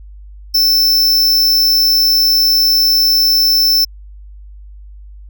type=tone; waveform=square; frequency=5320 Hz; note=E8; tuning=15 cents sharp; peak=-9 dBFS; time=0.54-3.85 s; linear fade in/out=10 ms; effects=added 50 Hz sine -32 dBFS peak until 5.29 s